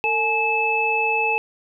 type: tone cluster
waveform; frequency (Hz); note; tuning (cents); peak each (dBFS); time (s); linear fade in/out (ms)
sine; 451.4 / 847 / 2612; A4 / G#5 / E7; +44 / +34 / -17; -26 / -23 / -20; 0.04-1.38; 0
effects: none